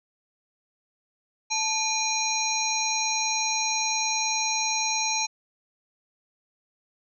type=harmonic tone with a mistuned harmonic; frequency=811 Hz; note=G#5; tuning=41 cents flat; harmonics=1 / 3 / 5 / 7 / 8; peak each=-30 / -30 / -30 / -30 / -30 dBFS; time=1.5-5.27 s; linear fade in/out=20 ms; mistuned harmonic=1; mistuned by=+130 cents; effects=none